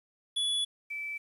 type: tone pair in turn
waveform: square / sine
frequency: 3414 / 2316 Hz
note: G#7 / D7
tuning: +47 / -25 cents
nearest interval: perfect fifth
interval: 672 cents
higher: first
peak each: -28 / -34 dBFS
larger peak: first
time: 0.36-0.65 / 0.9-1.18 s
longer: first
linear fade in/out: 10 ms
effects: resampled to 32000 Hz + 10-bit